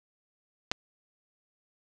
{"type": "clicks", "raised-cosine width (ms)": 0.2, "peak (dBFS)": [-10, -18], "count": 2, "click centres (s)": [0.715, 0.719], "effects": []}